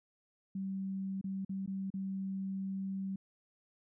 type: tone with dropouts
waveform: sine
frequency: 192.8 Hz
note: G3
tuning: 28 cents flat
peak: -35 dBFS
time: 0.55-3.16 s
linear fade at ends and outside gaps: 5 ms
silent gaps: 1.213-1.241 / 1.449-1.493 / 1.662-1.675 / 1.903-1.939 s
effects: none